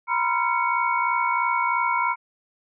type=tone cluster; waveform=sine; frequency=955 / 1018 / 1372 / 2227 Hz; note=A#5 / C6 / F6 / C#7; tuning=+42 / -48 / -31 / +7 cents; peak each=-24 / -25 / -27 / -27 dBFS; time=0.07-2.16 s; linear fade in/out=50 ms; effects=none